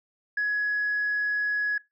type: tone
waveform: sine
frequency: 1679 Hz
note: G#6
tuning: 18 cents sharp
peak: -22 dBFS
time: 0.37-1.78 s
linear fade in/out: 5 ms
effects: noise-tail reverb RT60 0.2 s tail -22 dB re dry + tanh soft clip ceiling -20 dBFS